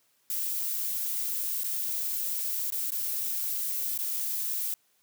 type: noise with dropouts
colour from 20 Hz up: violet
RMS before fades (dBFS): -31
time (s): 0.3-4.74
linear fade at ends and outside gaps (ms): 2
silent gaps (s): 1.636-1.641 / 2.703-2.722 / 2.906-2.919 / 3.978-3.988
effects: white hiss -69 dBFS RMS until 5.02 s + high-pass 100 Hz 12 dB/octave